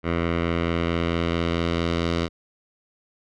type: tone with low-pass filter sweep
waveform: 10% pulse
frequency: 84.5 Hz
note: E2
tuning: 43 cents sharp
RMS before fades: -24 dBFS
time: 0.03-2.29 s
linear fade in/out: 50 ms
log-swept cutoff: 2200 to 4300 Hz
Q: 1.4
effects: none